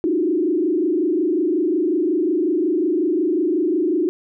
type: tone with frequency modulation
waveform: sine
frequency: 335.8 Hz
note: E4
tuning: 32 cents sharp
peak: -16 dBFS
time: 0.04-4.09 s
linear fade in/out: 0 ms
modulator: 25.5 Hz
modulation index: 1.6
effects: none